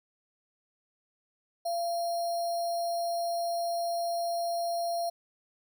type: tone with sample-and-hold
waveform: sine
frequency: 685 Hz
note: F5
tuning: 34 cents flat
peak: -28 dBFS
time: 1.65-5.1 s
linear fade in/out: 10 ms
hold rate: 4900 Hz
effects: none